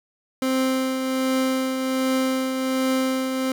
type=tone with tremolo; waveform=30% pulse; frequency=261.6 Hz; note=C4; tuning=in tune; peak=-16 dBFS; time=0.42-3.52 s; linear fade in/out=2 ms; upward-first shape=triangle; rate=1.3 Hz; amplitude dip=45%; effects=none